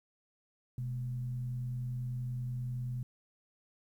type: tone with frequency modulation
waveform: sine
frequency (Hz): 125.2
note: B2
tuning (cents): +24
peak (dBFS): -34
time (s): 0.78-3.03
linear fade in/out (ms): 2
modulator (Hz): 89.6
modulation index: 0.29
effects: 11-bit